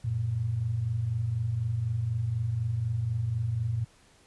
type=tone pair together; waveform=sine; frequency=92.5 / 116.54 Hz; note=F#2 / A#2; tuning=0 / 0 cents; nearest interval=major third; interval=400 cents; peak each=-34 / -27 dBFS; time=0.04-3.85 s; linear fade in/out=10 ms; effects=pink hiss -60 dBFS RMS until 4.26 s + resampled to 24000 Hz